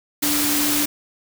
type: tone in noise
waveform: sine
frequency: 293.7 Hz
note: D4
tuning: in tune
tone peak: -23 dBFS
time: 0.22-0.86 s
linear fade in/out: 10 ms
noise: white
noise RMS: -21 dBFS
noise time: 0.22-0.86 s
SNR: -5 dB
effects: none